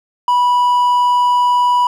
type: tone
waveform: triangle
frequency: 981 Hz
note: B5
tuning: 12 cents flat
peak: -8 dBFS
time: 0.28-1.87 s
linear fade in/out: 2 ms
effects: none